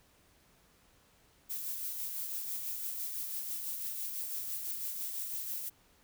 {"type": "noise with tremolo", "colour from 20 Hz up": "violet", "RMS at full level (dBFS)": -37, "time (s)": [1.49, 5.7], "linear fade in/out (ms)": 20, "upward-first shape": "sine", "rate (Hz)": 6, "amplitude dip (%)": 35, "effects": ["pink hiss -66 dBFS RMS until 6.03 s"]}